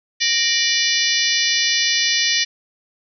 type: harmonic tone with a mistuned harmonic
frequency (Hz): 587.3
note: D5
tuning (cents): 0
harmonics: 3 / 4 / 5 / 6 / 7 / 8 / 9 / 10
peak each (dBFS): -24 / -24 / -24 / -24 / -24 / -24 / -24 / -24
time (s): 0.2-2.45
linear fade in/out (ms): 20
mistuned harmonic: 3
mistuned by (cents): +94
effects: none